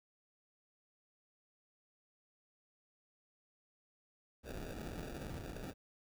pink noise with sample-and-hold, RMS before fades -45 dBFS, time 4.43-5.74 s, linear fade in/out 50 ms, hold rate 1050 Hz, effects none

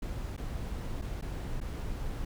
brown noise with dropouts, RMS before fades -36 dBFS, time 0.02-2.25 s, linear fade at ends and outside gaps 5 ms, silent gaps 0.366-0.376 / 1.016-1.02 / 1.213-1.222 / 1.603-1.612 s, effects none

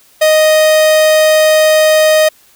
45% pulse tone, 622.3 Hz, D#5, in tune, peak -6 dBFS, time 0.21-2.29 s, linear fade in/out 10 ms, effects white hiss -47 dBFS RMS until 2.55 s

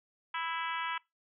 harmonic tone with a mistuned harmonic, 329.1 Hz, E4, 3 cents flat, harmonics 3 / 4 / 5 / 6 / 7 / 8 / 9 / 10, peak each -37 / -39 / -41 / -43 / -44 / -45 / -46 / -47 dBFS, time 0.34-0.98 s, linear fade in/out 5 ms, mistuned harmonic 6, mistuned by +16 cents, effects noise-tail reverb RT60 0.2 s tail -23 dB re dry

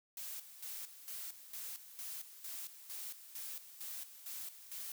blue noise with tremolo, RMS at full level -45 dBFS, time 0.17-4.92 s, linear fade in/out 2 ms, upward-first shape square, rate 2.2 Hz, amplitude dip 70%, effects none

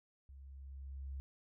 sine tone with level ramp, 67.8 Hz, C#2, 38 cents flat, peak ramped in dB -52 to -40 dBFS, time 0.29-1.2 s, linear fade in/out 0 ms, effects none

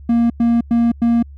triangle tone bursts, 234.1 Hz, A#3, 8 cents sharp, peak -9 dBFS, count 4, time 0.09-1.227 s, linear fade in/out 5 ms, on 210 ms, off 99 ms, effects added 70 Hz sine -34 dBFS peak until 1.37 s

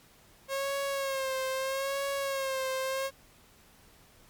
sawtooth tone with vibrato, 540 Hz, C#5, 45 cents flat, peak -26 dBFS, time 0.48-3.11 s, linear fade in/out 50 ms, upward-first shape sine, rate 0.78 Hz, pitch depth 50 cents each way, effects pink hiss -59 dBFS RMS until 4.29 s + MP3 96 kbps

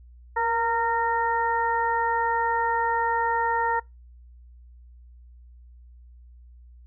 harmonic tone with a mistuned harmonic, 460.5 Hz, A#4, 21 cents flat, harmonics 1 / 2 / 3 / 4, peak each -30 / -23 / -31 / -30 dBFS, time 0.36-3.8 s, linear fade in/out 10 ms, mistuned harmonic 1, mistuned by +34 cents, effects noise-tail reverb RT60 0.2 s tail -25 dB re dry + added 60 Hz sine -46 dBFS peak until 6.86 s

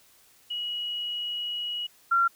sine tone pair in turn, 2910 / 1373.3 Hz, F#7 / F6, -29 / -30 cents, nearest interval octave + minor second, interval 1301 cents, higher first, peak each -29 / -19 dBFS, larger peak second, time 0.5-1.87 / 2.11-2.28 s, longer first, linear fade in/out 10 ms, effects white hiss -59 dBFS RMS until 2.35 s

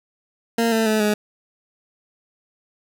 20% pulse tone with pitch steps, 230.6 / 223.5 / 216.7 / 210 Hz, A#3 / A3 / A3 / G#3, -19 / +27 / -26 / +19 cents, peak -12 dBFS, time 0.58-1.14 s, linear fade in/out 5 ms, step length 140 ms, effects none

